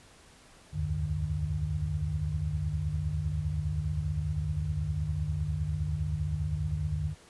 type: tone cluster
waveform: sine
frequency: 72.3 / 82.1 / 97.4 / 150.9 Hz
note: D2 / E2 / G2 / D3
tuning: -27 / -6 / -11 / +47 cents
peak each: -35 / -34 / -36 / -32 dBFS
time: 0.72-7.15 s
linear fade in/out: 50 ms
effects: pink hiss -56 dBFS RMS until 7.29 s + resampled to 24000 Hz